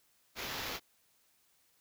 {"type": "noise with sample-and-hold", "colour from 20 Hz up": "blue", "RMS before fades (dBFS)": -40, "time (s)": [0.35, 0.8], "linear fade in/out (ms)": 50, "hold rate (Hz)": 8820, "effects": ["white hiss -71 dBFS RMS until 1.8 s"]}